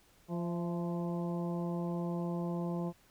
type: harmonic tone with a mistuned harmonic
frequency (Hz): 173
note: F3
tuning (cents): -16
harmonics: 1 / 2 / 3 / 4 / 5 / 6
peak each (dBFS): -34 / -40 / -44 / -46 / -48 / -50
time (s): 0.28-2.93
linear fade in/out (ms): 50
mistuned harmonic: 4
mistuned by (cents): -46
effects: pink hiss -65 dBFS RMS until 3.1 s